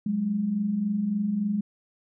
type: tone pair together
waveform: sine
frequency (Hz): 184.5 / 208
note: F#3 / G#3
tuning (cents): -5 / +3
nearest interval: major second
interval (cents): 208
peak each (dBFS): -32 / -24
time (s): 0.06-1.61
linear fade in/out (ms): 5
effects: none